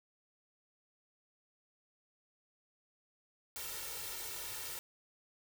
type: noise with comb filter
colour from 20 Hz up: white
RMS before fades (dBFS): -43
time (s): 3.56-4.79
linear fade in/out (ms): 0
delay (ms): 2.2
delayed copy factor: +0.8
effects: none